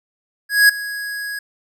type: tone with ADSR envelope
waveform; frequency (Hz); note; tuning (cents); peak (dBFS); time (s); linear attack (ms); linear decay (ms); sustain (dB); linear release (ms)
square; 1661.2; G#6; 0; -7; 0.49-1.39; 200; 7; -18; 4
effects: none